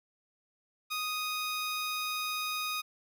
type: tone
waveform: 15% pulse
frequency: 1244.5 Hz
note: D#6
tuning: in tune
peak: -26 dBFS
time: 0.9-2.82 s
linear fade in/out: 20 ms
effects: none